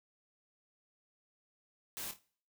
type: noise with echo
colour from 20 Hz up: white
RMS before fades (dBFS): -42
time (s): 1.97-2.11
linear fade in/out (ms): 0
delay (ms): 26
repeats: 3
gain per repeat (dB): -9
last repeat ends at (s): 2.188
effects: noise-tail reverb RT60 0.5 s tail -21 dB re dry